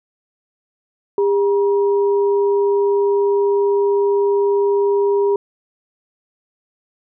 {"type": "tone pair together", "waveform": "sine", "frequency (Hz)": [402.4, 956.1], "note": ["G4", "A#5"], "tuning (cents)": [45, 44], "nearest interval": "octave + minor third", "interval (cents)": 1499, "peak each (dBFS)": [-13, -25], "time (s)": [1.18, 5.36], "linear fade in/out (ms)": 2, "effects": []}